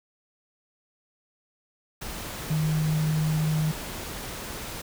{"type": "tone in noise", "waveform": "sine", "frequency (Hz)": 155.4, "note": "D#3", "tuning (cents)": -2, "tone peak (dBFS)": -22, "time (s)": [2.5, 3.72], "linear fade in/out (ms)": 10, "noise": "pink", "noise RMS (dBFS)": -36, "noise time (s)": [2.01, 4.82], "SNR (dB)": 11, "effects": []}